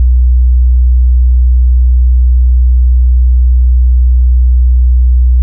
sine tone, 61.74 Hz, B1, in tune, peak -3 dBFS, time 0-5.42 s, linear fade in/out 0 ms, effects none

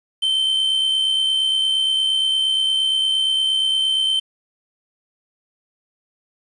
triangle tone with amplitude modulation, 3099 Hz, G7, 21 cents flat, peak -13 dBFS, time 0.22-4.2 s, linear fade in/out 10 ms, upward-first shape sine, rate 68.6 Hz, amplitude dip 40%, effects resampled to 24000 Hz + 8-bit

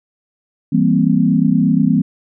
sine chord, C dominant seventh, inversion first, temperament equal, 164.81 / 196 / 233.1 / 261.6 Hz, E3 / G3 / Bb3 / C4, 0 / 0 / 0 / 0 cents, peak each -16 dBFS, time 0.72-2.02 s, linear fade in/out 10 ms, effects none

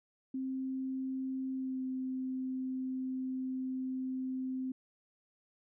sine tone with pitch glide, 263 to 259.5 Hz, C4 to C4, +9 to -14 cents, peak -34 dBFS, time 0.34-4.72 s, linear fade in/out 5 ms, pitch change -23 cents, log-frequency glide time 1.53-1.83 s, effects none

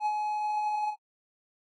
triangle tone with ADSR envelope, 845 Hz, G#5, 30 cents sharp, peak -22 dBFS, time 0-0.96 s, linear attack 59 ms, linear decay 56 ms, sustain -4 dB, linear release 78 ms, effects AAC 32 kbps

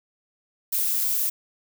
violet noise, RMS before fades -24 dBFS, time 0.72-1.3 s, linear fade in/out 10 ms, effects none

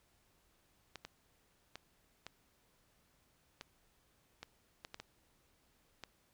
clicks, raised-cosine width 0.2 ms, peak -28 dBFS, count 10, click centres 0.957 / 1.05 / 1.756 / 2.266 / 3.611 / 4.43 / 4.849 / 4.944 / 5 / 6.037 s, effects pink hiss -73 dBFS RMS until 6.33 s

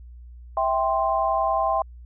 sine chord, C major, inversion first, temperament just, 654.1 / 784.9 / 1046.5 Hz, E5 / G5 / C6, -14 / +2 / 0 cents, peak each -24 dBFS, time 0.57-1.82 s, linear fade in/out 2 ms, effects added 60 Hz sine -40 dBFS peak until 2.05 s

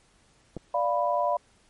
clicks, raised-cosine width 2 ms, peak -21 / -29 dBFS, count 2, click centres 0.567 / 0.573 s
sine chord, B diminished, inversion first, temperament equal, 587.3 / 698.5 / 987.8 Hz, D5 / F5 / B5, 0 / 0 / 0 cents, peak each -27 dBFS, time 0.74-1.37 s, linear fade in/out 5 ms
effects pink hiss -62 dBFS RMS until 1.69 s + MP3 48 kbps

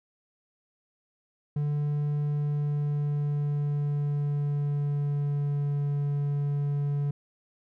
triangle tone with pitch glide, 146.83 to 143.56 Hz, D3 to D3, 0 to -39 cents, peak -23 dBFS, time 1.56-7.11 s, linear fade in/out 5 ms, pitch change -39 cents, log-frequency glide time 2.22-5.86 s, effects none

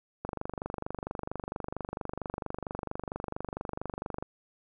click train, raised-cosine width 1 ms, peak -20 dBFS, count 98, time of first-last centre 0.25-4.225 s, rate 24.4 Hz, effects none

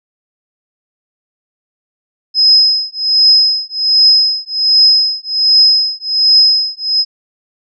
sine tone with tremolo, 5090 Hz, D#8, 39 cents sharp, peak -3 dBFS, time 2.34-7.05 s, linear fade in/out 50 ms, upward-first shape triangle, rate 1.3 Hz, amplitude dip 100%, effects none

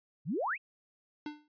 sine exponential sweep, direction up, 123.47 to 2793 Hz, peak -30 dBFS, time 0.25-0.58 s, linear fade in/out 50 ms
square tone with exponential decay, 299.1 Hz, D4, 32 cents sharp, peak -35 dBFS, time 1.26-1.48 s, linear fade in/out 2 ms, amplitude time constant 47 ms
effects resampled to 11025 Hz

